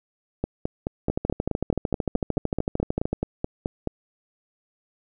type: two click trains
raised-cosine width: 2 ms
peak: -11 / -10 dBFS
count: 17 / 28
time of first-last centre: 0.44-3.873 / 1.1-3.13 s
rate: 4.66 / 13.3 Hz
effects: none